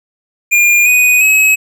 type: tone with pitch steps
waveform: square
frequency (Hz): 2411 / 2485 / 2560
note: D7 / D#7 / D#7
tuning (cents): +45 / -3 / +49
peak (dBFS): -7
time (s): 0.51-1.56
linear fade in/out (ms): 20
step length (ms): 350
effects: none